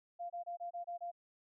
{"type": "tone bursts", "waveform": "sine", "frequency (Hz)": 695, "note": "F5", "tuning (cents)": -9, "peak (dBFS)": -39, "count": 7, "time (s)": [0.19, 1.116], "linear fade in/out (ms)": 20, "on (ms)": 110, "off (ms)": 26, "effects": []}